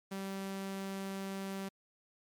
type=tone; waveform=sawtooth; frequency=194.2 Hz; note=G3; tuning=16 cents flat; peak=-34 dBFS; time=0.11-1.69 s; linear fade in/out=10 ms; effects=MP3 96 kbps